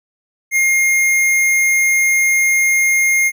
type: tone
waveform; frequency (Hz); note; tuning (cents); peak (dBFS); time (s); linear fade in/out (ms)
square; 2130; C7; +30; -12; 0.51-3.32; 50
effects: none